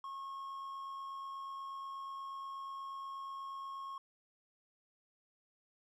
triangle tone with amplitude modulation, 1088 Hz, C#6, 33 cents flat, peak -39 dBFS, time 0.04-3.98 s, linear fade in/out 2 ms, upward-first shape sine, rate 88.3 Hz, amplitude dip 25%, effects none

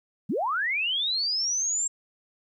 sine linear sweep, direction up, 145 to 7530 Hz, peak -24 dBFS, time 0.29-1.88 s, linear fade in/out 10 ms, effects 11-bit

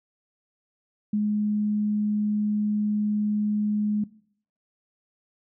sine tone, 209.7 Hz, G#3, 17 cents sharp, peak -21 dBFS, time 1.13-4.04 s, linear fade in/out 5 ms, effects noise-tail reverb RT60 0.6 s tail -20 dB re dry

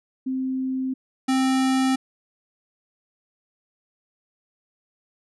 sine / square tone pair in turn, 261.2 / 262.7 Hz, C4 / C4, -3 / +7 cents, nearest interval unison, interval 10 cents, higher second, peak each -23 / -19 dBFS, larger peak second, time 0.26-0.94 / 1.28-1.96 s, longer neither, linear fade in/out 10 ms, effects resampled to 24000 Hz

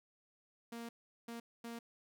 sawtooth tone bursts at uneven times, 233.1 Hz, A#3, in tune, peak -40 dBFS, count 3, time 0.72-0.89 / 1.28-1.4 / 1.64-1.79 s, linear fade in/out 5 ms, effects none

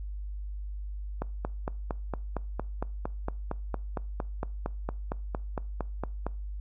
click train, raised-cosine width 1 ms, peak -17 dBFS, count 23, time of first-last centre 1.22-6.266 s, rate 4.36 Hz, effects noise-tail reverb RT60 0.4 s tail -23 dB re dry + added 50 Hz sine -34 dBFS peak until 6.6 s

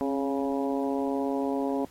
harmonic tone with a mistuned harmonic, 139 Hz, C#3, 5 cents sharp, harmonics 2 / 3 / 4 / 5 / 6 / 7, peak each -28 / -32 / -34 / -36 / -38 / -39 dBFS, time 0.01-1.85 s, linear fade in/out 0 ms, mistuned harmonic 2, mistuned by -34 cents, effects pink hiss -56 dBFS RMS until 1.9 s + AAC 48 kbps

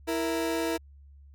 30% pulse tone pair together, 329.6 / 466.1 Hz, E4 / A#4, 0 / 0 cents, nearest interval tritone, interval 600 cents, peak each -26 / -29 dBFS, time 0.07-0.78 s, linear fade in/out 20 ms, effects added 70 Hz sine -49 dBFS peak until 1.34 s

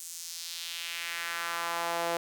sawtooth tone with high-pass filter sweep, 169.6 Hz, E3, 50 cents sharp, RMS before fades -35 dBFS, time 0-2.17 s, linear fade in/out 0 ms, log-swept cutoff 7800 to 560 Hz, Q 1.7, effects none

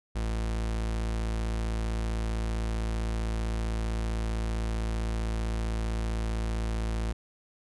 40% pulse tone, 55.5 Hz, A1, 16 cents sharp, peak -27 dBFS, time 0.15-7.13 s, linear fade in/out 10 ms, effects resampled to 24000 Hz

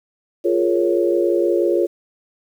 sine chord, Bb minor seventh, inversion second, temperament equal, 349.2 / 415.3 / 466.2 / 554.4 Hz, F4 / Ab4 / Bb4 / Db5, 0 / 0 / 0 / 0 cents, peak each -17 / -22 / -23 / -21 dBFS, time 0.44-1.87 s, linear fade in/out 20 ms, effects 8-bit

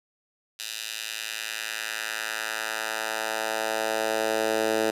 10% pulse tone with high-pass filter sweep, 110 Hz, A2, in tune, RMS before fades -29 dBFS, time 0.59-4.91 s, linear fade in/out 10 ms, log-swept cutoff 3500 to 390 Hz, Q 1.2, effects resampled to 32000 Hz

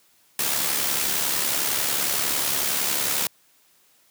white noise with amplitude modulation, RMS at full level -22 dBFS, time 0.39-3.27 s, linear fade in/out 2 ms, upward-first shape sine, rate 71 Hz, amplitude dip 45%, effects white hiss -60 dBFS RMS until 4.1 s + high-pass 100 Hz 12 dB/octave

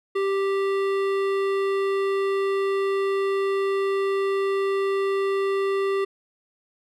triangle tone with hard clipping, 392 Hz, G4, in tune, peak -23 dBFS, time 0.15-6.05 s, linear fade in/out 10 ms, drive 18 dB, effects none

